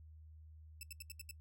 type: tone bursts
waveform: 10% pulse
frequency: 2637 Hz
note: E7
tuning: in tune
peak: -37 dBFS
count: 6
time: 0.81-1.311 s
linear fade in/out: 2 ms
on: 21 ms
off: 75 ms
effects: noise-tail reverb RT60 0.1 s tail -22 dB re dry + added 78 Hz sine -54 dBFS peak until 1.4 s